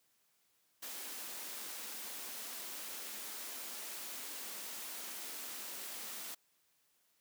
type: high-pass noise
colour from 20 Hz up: white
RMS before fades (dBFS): -45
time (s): 0.82-6.35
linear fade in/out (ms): 10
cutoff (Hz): 190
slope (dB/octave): 96
effects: white hiss -75 dBFS RMS until 7.2 s + high-pass 100 Hz 12 dB/octave